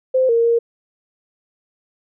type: tone with pitch steps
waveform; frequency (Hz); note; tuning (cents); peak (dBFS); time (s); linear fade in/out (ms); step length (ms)
sine; 518 / 463.4 / 466.4; C5 / A#4 / A#4; -17 / -10 / +1; -12; 0.14-0.59; 10; 150
effects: none